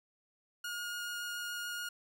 sawtooth tone with vibrato, 1431 Hz, F6, 42 cents sharp, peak -34 dBFS, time 0.64-1.89 s, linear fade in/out 5 ms, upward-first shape triangle, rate 7 Hz, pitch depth 8 cents each way, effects none

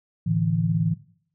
sine chord, A suspended fourth, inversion none, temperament equal, 110 / 146.83 / 164.81 Hz, A2 / D3 / E3, 0 / 0 / 0 cents, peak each -25 / -27 / -22 dBFS, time 0.26-0.94 s, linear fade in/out 10 ms, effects noise-tail reverb RT60 0.6 s tail -19 dB re dry

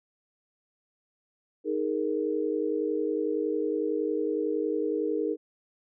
sine chord, D# suspended fourth, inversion none, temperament equal with one note detuned, 312 / 415.3 / 466.2 Hz, D#4 / G#4 / A#4, +5 / 0 / 0 cents, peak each -30 dBFS, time 1.64-5.37 s, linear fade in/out 50 ms, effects none

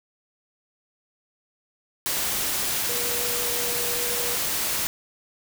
sine tone in noise, 481.9 Hz, B4, 43 cents flat, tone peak -33 dBFS, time 2.89-4.35 s, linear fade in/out 0 ms, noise white, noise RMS -26 dBFS, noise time 2.06-4.87 s, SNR -10 dB, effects none

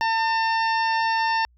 harmonic tone, 901 Hz, A5, 41 cents sharp, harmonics 1 / 2 / 3 / 4 / 5 / 6, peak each -21 / -26 / -32 / -40 / -37 / -34 dBFS, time 0.01-1.45 s, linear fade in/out 0 ms, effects added 60 Hz sine -55 dBFS peak until 1.57 s

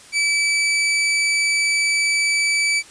sawtooth tone, 2305 Hz, D7, 33 cents flat, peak -13 dBFS, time 0.12-2.83 s, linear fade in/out 50 ms, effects white hiss -44 dBFS RMS until 2.9 s + resampled to 22050 Hz

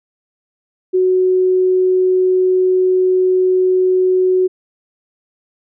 sine tone, 370.1 Hz, F#4, in tune, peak -10 dBFS, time 0.93-4.48 s, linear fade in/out 20 ms, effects none

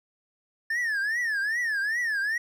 triangle tone with vibrato, 1760 Hz, A6, in tune, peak -23 dBFS, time 0.7-2.38 s, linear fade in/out 5 ms, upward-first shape triangle, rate 2.5 Hz, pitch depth 210 cents each way, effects none

